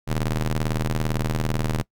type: ring-modulated tone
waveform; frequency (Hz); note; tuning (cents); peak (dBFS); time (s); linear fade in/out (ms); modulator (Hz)
sawtooth; 77.78; D#2; 0; -15; 0.07-1.83; 20; 49
effects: noise-tail reverb RT60 0.1 s tail -22 dB re dry